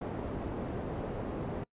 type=low-pass noise; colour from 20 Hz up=white; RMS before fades=-37 dBFS; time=0.01-1.64 s; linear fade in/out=5 ms; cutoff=460 Hz; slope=12 dB/octave; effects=noise-tail reverb RT60 0.1 s tail -24 dB re dry + resampled to 8000 Hz